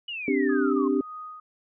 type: exponential sweep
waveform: sine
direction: down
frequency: 2960 to 1046.5 Hz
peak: -31 dBFS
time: 0.08-0.88 s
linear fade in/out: 5 ms
type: chord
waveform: sine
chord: C suspended second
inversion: none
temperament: equal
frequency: 261.6 / 293.7 / 392 Hz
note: C4 / D4 / G4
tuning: 0 / 0 / 0 cents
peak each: -25 dBFS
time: 0.28-1.01 s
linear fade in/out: 2 ms
type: tone with tremolo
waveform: sine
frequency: 1244.5 Hz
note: D#6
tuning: in tune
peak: -35 dBFS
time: 0.49-1.4 s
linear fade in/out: 5 ms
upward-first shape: sine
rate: 1.8 Hz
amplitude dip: 60%
effects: none